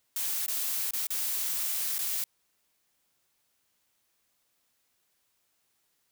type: noise with dropouts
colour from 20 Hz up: blue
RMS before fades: -31 dBFS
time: 0.16-2.24 s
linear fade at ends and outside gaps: 2 ms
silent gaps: 0.463-0.48 / 0.909-0.934 / 1.069-1.104 / 1.983-1.989 s
effects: white hiss -74 dBFS RMS until 6.11 s